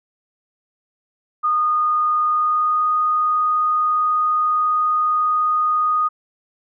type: tone with pitch glide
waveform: sine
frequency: 1228 to 1237.3 Hz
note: D#6 to D#6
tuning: -23 to -10 cents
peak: -15 dBFS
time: 1.43-6.09 s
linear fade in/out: 20 ms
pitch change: +13 cents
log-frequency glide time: 2.26-2.86 s
effects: none